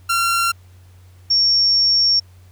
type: tone pair in turn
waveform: sawtooth / sine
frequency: 1371 / 5498 Hz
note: F6 / F8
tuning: -32 / -28 cents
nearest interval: 2 octaves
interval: 2404 cents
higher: second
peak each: -12 dBFS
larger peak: neither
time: 0.09-0.52 / 1.3-2.2 s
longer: second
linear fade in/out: 10 ms
effects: added 91 Hz sine -43 dBFS peak until 2.51 s + pink hiss -56 dBFS RMS until 2.51 s